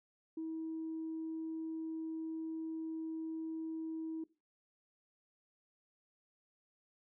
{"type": "tone", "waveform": "sine", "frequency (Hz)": 321.5, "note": "E4", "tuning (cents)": -43, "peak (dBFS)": -37, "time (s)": [0.37, 4.24], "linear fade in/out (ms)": 5, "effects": ["noise-tail reverb RT60 0.3 s tail -20 dB re dry", "tanh soft clip ceiling -34 dBFS"]}